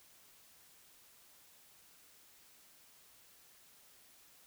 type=silence; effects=white hiss -63 dBFS RMS until 4.46 s